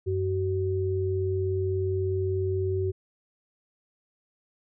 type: tone pair together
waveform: sine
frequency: 94.47 / 377.9 Hz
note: F#2 / F#4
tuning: +37 / +37 cents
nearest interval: 2 octaves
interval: 2400 cents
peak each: -27 dBFS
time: 0.06-2.92 s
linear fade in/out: 20 ms
effects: none